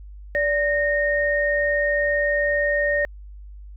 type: tone pair together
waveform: sine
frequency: 582 / 1847.7 Hz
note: D5 / A#6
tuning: -16 / -16 cents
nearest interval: octave + minor sixth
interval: 2000 cents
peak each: -21 dBFS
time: 0.35-3.05 s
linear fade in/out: 0 ms
effects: added 50 Hz sine -37 dBFS peak until 3.76 s